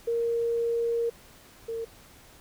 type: tone pair in turn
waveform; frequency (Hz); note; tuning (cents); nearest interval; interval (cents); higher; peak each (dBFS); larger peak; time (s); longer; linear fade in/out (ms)
sine; 466.2 / 456.3; A#4 / A#4; 0 / -37; unison; 37; first; -24 / -30; first; 0.07-1.1 / 1.68-1.85; first; 10
effects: pink hiss -53 dBFS RMS until 2.4 s